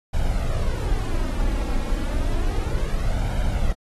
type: noise with flanger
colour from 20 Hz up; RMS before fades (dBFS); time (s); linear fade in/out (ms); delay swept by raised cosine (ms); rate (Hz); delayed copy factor
brown; -22; 0.13-3.73; 10; 1.3 to 3.7; 0.31; +0.55
effects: AAC 32 kbps